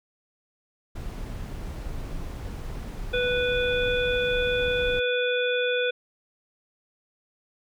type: noise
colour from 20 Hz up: brown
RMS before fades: -34 dBFS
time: 0.95-5 s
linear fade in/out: 10 ms
type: harmonic tone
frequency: 493.9 Hz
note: B4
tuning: in tune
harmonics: 1 / 3 / 5 / 7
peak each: -24 / -29 / -31 / -32 dBFS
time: 3.13-5.91 s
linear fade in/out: 10 ms
effects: none